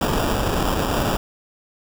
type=noise with sample-and-hold; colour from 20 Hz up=pink; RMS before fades=-21 dBFS; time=0.01-1.17 s; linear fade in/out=2 ms; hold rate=2100 Hz; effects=none